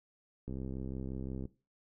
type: click train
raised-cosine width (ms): 3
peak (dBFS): -28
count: 65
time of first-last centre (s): 0.48-1.454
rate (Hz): 65.7
effects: noise-tail reverb RT60 0.3 s tail -18 dB re dry